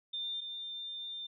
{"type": "tone pair in turn", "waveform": "sine", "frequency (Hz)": [3598, 3598], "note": ["A7", "A7"], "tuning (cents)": [38, 38], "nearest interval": "unison", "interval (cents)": 0, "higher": "neither", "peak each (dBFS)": [-35, -39], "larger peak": "first", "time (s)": [[0.13, 0.41], [0.41, 1.27]], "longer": "second", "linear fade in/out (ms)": 10, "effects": []}